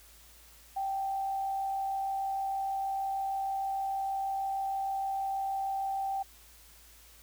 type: tone with frequency modulation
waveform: sine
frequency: 780 Hz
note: G5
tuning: 9 cents flat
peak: -30 dBFS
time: 0.76-6.23 s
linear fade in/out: 10 ms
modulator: 66.4 Hz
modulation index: 0.22
effects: added 56 Hz sine -59 dBFS peak until 7.22 s + white hiss -57 dBFS RMS until 7.22 s